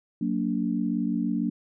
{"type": "chord", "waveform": "sine", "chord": "Gb augmented", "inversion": "none", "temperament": "just", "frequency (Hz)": [185, 231.2, 289.1], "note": ["Gb3", "Bb3", "D4"], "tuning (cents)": [0, -14, -27], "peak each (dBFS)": [-29, -27, -29], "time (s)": [0.21, 1.5], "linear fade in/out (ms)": 5, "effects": []}